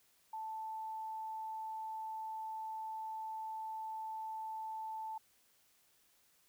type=tone; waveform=sine; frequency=880 Hz; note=A5; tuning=in tune; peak=-40 dBFS; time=0.33-5.18 s; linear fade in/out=5 ms; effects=white hiss -71 dBFS RMS until 6.48 s